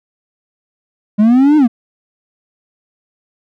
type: linear two-way sweep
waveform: triangle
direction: up then down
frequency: 202.8 to 311.1 to 218.6 Hz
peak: -4 dBFS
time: 1.18-1.68 s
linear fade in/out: 20 ms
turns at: 1.57 s
effects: none